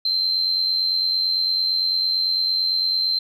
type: tone with amplitude modulation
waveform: sine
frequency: 4117 Hz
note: C8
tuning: 29 cents flat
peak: -15 dBFS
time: 0.05-3.19 s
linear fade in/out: 5 ms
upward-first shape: sine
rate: 88.9 Hz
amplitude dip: 55%
effects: tanh soft clip ceiling -12 dBFS